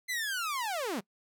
sawtooth linear sweep, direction down, 2066 to 164.81 Hz, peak -28 dBFS, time 0.08-1.01 s, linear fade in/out 20 ms, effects noise-tail reverb RT60 0.1 s tail -23 dB re dry

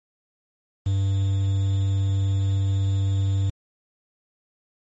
triangle tone with quantisation, 97.6 Hz, G2, 7 cents flat, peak -17 dBFS, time 0.86-3.5 s, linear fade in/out 5 ms, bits 7, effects MP3 32 kbps

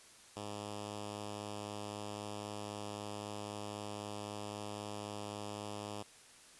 5% pulse tone with notch filter, 103.83 Hz, G#2, in tune, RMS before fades -44 dBFS, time 0.36-6.03 s, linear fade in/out 10 ms, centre 1500 Hz, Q 1.8, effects white hiss -59 dBFS RMS until 6.59 s + resampled to 24000 Hz

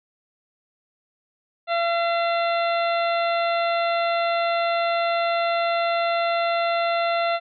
harmonic tone with a mistuned harmonic, 680 Hz, F5, 46 cents flat, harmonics 1 / 2 / 3 / 4 / 5 / 6, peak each -21 / -27 / -31 / -33 / -35 / -37 dBFS, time 1.67-7.4 s, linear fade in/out 50 ms, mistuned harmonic 5, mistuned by +67 cents, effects none

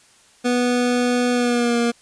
25% pulse tone with pitch glide, 245.6 to 236.1 Hz, B3 to A#3, -9 to +22 cents, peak -13 dBFS, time 0.44-1.92 s, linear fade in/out 20 ms, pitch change -69 cents, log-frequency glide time 1.32-1.78 s, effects white hiss -53 dBFS RMS until 2.01 s + resampled to 22050 Hz

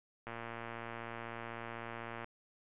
click train, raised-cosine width 0.5 ms, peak -28 dBFS, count 230, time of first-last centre 0.27-2.244 s, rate 116 Hz, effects resampled to 8000 Hz

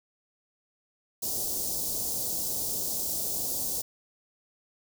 white band-stop noise, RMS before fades -31 dBFS, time 1.22-3.82 s, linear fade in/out 10 ms, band 700 to 4900 Hz, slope 24 dB/octave, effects none

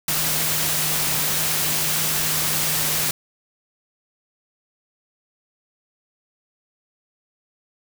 sine tone in noise, 155.56 Hz, D#3, in tune, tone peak -33 dBFS, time 0.08-3.11 s, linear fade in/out 2 ms, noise white, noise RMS -22 dBFS, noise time 0.08-3.11 s, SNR -14 dB, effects none

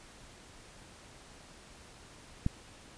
click, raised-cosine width 5 ms, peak -16 dBFS, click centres 2.464 s, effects pink hiss -54 dBFS RMS until 2.97 s + resampled to 22050 Hz

